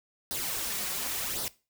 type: noise with flanger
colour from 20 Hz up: white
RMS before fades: -33 dBFS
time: 0.31-1.48 s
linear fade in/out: 0 ms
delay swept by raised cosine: 0.2 to 5.5 ms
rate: 0.91 Hz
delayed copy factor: +0.65
effects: noise-tail reverb RT60 0.3 s tail -19 dB re dry